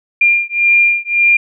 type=beating tone pair; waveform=sine; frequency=2397 / 2398.8 Hz; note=D7 / D7; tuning=+35 / +36 cents; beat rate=1.8 Hz; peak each=-12 dBFS; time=0.21-1.37 s; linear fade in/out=5 ms; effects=none